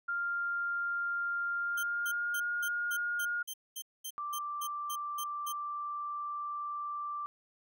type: tone with pitch glide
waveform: sine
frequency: 1396.9 to 1425.4 Hz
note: F6 to F6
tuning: 0 to +35 cents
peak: -31 dBFS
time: 0.08-3.43 s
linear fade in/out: 10 ms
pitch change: +35 cents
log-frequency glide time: 1.58-2.42 s
type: tone bursts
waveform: 10% pulse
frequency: 3136 Hz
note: G7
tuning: in tune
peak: -30 dBFS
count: 14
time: 1.77-5.526 s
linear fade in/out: 10 ms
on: 64 ms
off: 220 ms
type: tone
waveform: sine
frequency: 1174.7 Hz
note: D6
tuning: in tune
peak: -35 dBFS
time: 4.18-7.26 s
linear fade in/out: 0 ms
effects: none